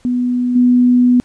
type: tone with level steps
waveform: sine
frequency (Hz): 246.9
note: B3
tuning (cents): 0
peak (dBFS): -13 / -7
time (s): 0.05-1.2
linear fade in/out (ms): 0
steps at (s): 0.55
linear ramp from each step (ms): 10
effects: pink hiss -52 dBFS RMS until 1.24 s + resampled to 22050 Hz